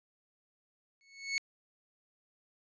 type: tone with exponential growth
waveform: sawtooth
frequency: 2206 Hz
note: C#7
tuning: 9 cents flat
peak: -25 dBFS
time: 1.01-1.38 s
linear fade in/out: 0 ms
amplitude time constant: 80 ms
effects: resampled to 16000 Hz